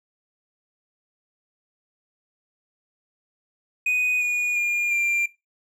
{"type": "tone with pitch steps", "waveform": "triangle", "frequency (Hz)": [2489, 2452, 2415, 2379], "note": ["D#7", "D#7", "D7", "D7"], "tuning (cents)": [0, -26, 48, 22], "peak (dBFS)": -18, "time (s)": [3.86, 5.26], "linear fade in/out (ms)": 5, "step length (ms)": 350, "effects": ["noise-tail reverb RT60 0.2 s tail -17 dB re dry"]}